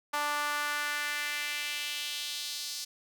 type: tone with high-pass filter sweep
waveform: sawtooth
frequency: 293.7 Hz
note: D4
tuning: in tune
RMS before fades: -34 dBFS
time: 0.13-2.85 s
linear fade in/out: 10 ms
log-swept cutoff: 990 to 4900 Hz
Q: 2.1
effects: none